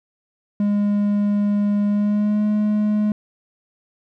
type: tone with pitch glide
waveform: triangle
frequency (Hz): 205.1 to 210.6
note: G#3 to G#3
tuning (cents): -21 to +24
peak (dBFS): -14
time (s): 0.6-3.12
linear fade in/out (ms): 2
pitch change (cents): +45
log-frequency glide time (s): 1.87-2.44
effects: none